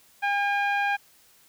sawtooth tone with low-pass filter, 808 Hz, G#5, 48 cents flat, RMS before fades -25 dBFS, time 0.22-0.97 s, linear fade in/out 20 ms, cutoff 2100 Hz, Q 2.6, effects white hiss -58 dBFS RMS until 1.48 s

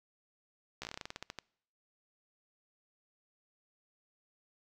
slowing click train, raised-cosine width 0.2 ms, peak -23 dBFS, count 15, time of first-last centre 0.82-1.387 s, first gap 14 ms, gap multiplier 1.15, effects noise-tail reverb RT60 0.7 s tail -26 dB re dry

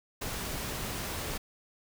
pink noise, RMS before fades -36 dBFS, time 0.21-1.38 s, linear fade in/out 10 ms, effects none

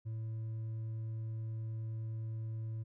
sine tone with hard clipping, 111.3 Hz, A2, 20 cents sharp, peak -38 dBFS, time 0.05-2.84 s, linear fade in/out 20 ms, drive 2 dB, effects none

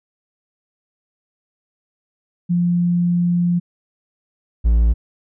sine / triangle tone pair in turn, 174.61 / 56.84 Hz, F3 / A#1, 0 / -43 cents, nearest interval octave + perfect fifth, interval 1943 cents, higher first, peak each -14 / -9 dBFS, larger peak second, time 2.49-3.6 / 4.64-4.94 s, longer first, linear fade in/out 20 ms, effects none

